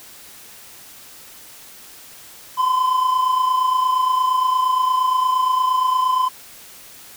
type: tone pair together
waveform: triangle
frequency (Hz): 1017.9 / 1046.5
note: C6 / C6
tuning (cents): -48 / 0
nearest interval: unison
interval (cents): 48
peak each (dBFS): -14 / -22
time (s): 2.57-6.29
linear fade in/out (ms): 20
effects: white hiss -42 dBFS RMS until 7.16 s